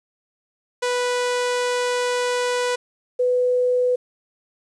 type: tone pair in turn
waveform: sawtooth / sine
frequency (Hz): 492.7 / 497.6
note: B4 / B4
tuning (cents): -4 / +13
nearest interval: unison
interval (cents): 17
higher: second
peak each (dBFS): -16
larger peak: neither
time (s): 0.82-2.76 / 3.19-3.96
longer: first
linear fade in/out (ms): 10
effects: resampled to 22050 Hz + 9-bit